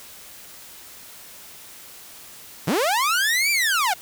sawtooth linear two-way sweep, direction up then down, 123.47 to 2385 to 682 Hz, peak -15 dBFS, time 2.67-3.94 s, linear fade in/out 10 ms, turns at 3.51 s, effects white hiss -43 dBFS RMS until 4.01 s

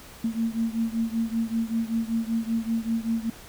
sine beating tone pair, 225.4 / 230.6 Hz, A3 / A#3, +42 / -19 cents, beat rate 5.2 Hz, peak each -26 / -28 dBFS, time 0.24-3.3 s, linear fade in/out 5 ms, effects pink hiss -46 dBFS RMS until 3.48 s

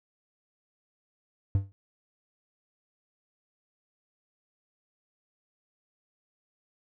triangle tone with exponential decay, 98 Hz, G2, in tune, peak -16 dBFS, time 1.55-1.72 s, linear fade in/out 0 ms, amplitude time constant 36 ms, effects none

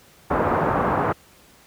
white low-pass noise, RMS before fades -21 dBFS, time 0.3-1.13 s, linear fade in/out 10 ms, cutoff 1200 Hz, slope 24 dB/octave, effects pink hiss -52 dBFS RMS until 1.66 s + high-pass 60 Hz 12 dB/octave

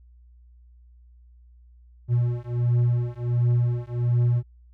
triangle beating tone pair, 120 / 121.4 Hz, B2 / B2, -49 / -29 cents, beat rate 1.4 Hz, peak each -21 dBFS, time 2.08-4.43 s, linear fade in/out 50 ms, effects added 60 Hz sine -49 dBFS peak until 4.73 s

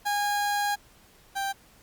30% pulse tone pair in turn, 819 / 786.4 Hz, G#5 / G5, -24 / +5 cents, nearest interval minor second, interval 71 cents, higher first, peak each -22 / -25 dBFS, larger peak first, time 0.05-0.76 / 1.35-1.53 s, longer first, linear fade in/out 20 ms, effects pink hiss -57 dBFS RMS until 1.82 s + Opus 48 kbps

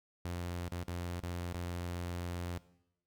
sawtooth tone with dropouts, 87.6 Hz, F2, 6 cents sharp, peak -33 dBFS, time 0.25-2.58 s, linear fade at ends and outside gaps 0 ms, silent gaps 0.684-0.721 / 0.835-0.882 / 1.201-1.232 / 1.526-1.545 s, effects noise-tail reverb RT60 0.8 s tail -18 dB re dry

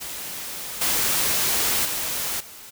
white noise with level steps, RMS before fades -33 / -22 / -27 / -42 dBFS, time 0-2.71 s, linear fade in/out 20 ms, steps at 0.81 / 1.85 / 2.4 s, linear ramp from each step 5 ms, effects none

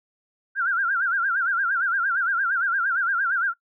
sine tone with vibrato, 1480 Hz, F#6, in tune, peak -20 dBFS, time 0.55-3.54 s, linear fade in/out 50 ms, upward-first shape sine, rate 8.7 Hz, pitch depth 160 cents each way, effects noise-tail reverb RT60 0.1 s tail -22 dB re dry

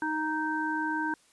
harmonic tone, 311.1 Hz, D#4, in tune, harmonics 1 / 3 / 5, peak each -32 / -32 / -32 dBFS, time 0.02-1.14 s, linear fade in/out 2 ms, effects white hiss -63 dBFS RMS until 1.32 s + resampled to 24000 Hz

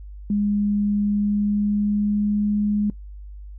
sine tone with pitch glide, 205.5 to 207.6 Hz, G#3 to G#3, -18 to 0 cents, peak -18 dBFS, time 0.3-2.9 s, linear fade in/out 2 ms, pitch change +18 cents, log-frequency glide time 1.01-2.49 s, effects noise-tail reverb RT60 0.1 s tail -21 dB re dry + added 50 Hz sine -35 dBFS peak until 3.58 s

